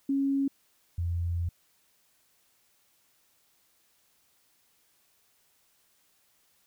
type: tone pair in turn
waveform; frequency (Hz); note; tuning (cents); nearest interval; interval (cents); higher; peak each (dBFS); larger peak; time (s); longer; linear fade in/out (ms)
sine; 275.2 / 85.86; C#4 / F2; -12 / -29; octave + minor sixth; 2017; first; -24 / -27; first; 0.09-0.48 / 0.98-1.49; second; 5
effects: white hiss -68 dBFS RMS until 6.66 s